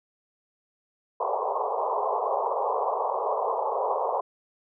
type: band-pass noise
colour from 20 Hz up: white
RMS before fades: -27 dBFS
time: 1.2-4.21 s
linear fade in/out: 5 ms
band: 410 to 1100 Hz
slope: 96 dB/octave
effects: none